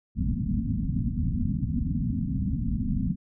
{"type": "low-pass noise", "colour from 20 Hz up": "white", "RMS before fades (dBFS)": -27, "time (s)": [0.15, 3.16], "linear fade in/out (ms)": 50, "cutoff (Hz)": 260, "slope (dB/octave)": 96, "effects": []}